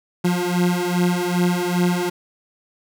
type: beating tone pair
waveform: 30% pulse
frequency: 176.1 / 178.6 Hz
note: F3 / F3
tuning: +15 / +39 cents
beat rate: 2.5 Hz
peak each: -18 dBFS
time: 0.24-2.1 s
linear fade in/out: 10 ms
effects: none